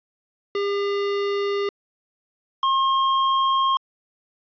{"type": "tone pair in turn", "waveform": "square", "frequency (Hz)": [402.5, 1071.4], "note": ["G4", "C6"], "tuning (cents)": [46, 41], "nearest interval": "octave + perfect fourth", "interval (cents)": 1695, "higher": "second", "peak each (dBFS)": [-22, -18], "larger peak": "second", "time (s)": [[0.55, 1.69], [2.63, 3.77]], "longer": "neither", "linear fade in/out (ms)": 2, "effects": ["resampled to 11025 Hz", "10-bit"]}